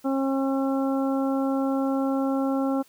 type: harmonic tone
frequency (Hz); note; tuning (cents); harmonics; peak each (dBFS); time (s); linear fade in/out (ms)
270; C#4; -45; 1 / 2 / 3 / 4 / 5; -23 / -29 / -33 / -39 / -37; 0.04-2.83; 20
effects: white hiss -58 dBFS RMS until 2.88 s